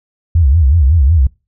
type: tone with vibrato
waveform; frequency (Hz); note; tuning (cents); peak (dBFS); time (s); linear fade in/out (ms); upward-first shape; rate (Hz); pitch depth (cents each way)
sine; 74.7; D2; +30; -6; 0.35-1.27; 5; sine; 5.4; 260
effects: noise-tail reverb RT60 0.3 s tail -24 dB re dry